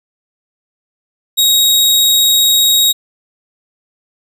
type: tone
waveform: sawtooth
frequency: 3785 Hz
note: A#7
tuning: 26 cents sharp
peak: -5 dBFS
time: 1.37-2.93 s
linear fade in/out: 20 ms
effects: none